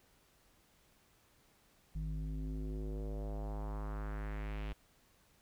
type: tone with low-pass filter sweep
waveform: square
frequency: 52 Hz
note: G#1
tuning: 3 cents sharp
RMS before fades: -40 dBFS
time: 1.95-4.73 s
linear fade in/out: 5 ms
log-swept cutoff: 150 to 3000 Hz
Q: 2.2
effects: pink hiss -69 dBFS RMS until 5.41 s